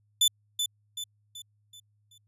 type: tone with echo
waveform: sawtooth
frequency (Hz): 3508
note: A7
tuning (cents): -6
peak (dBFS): -16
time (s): 0.21-0.28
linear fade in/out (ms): 5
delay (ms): 380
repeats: 5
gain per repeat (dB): -7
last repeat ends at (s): 2.18
effects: added 104 Hz sine -66 dBFS peak until 2.27 s + resampled to 32000 Hz